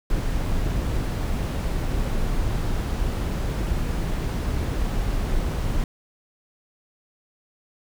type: noise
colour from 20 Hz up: brown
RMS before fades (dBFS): -24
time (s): 0.1-5.84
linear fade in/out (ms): 2
effects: none